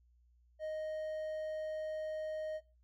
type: tone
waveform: triangle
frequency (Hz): 622.3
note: D#5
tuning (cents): 0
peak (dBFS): -35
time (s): 0.59-2.61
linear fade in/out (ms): 50
effects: noise-tail reverb RT60 0.3 s tail -19 dB re dry + added 60 Hz sine -65 dBFS peak until 2.83 s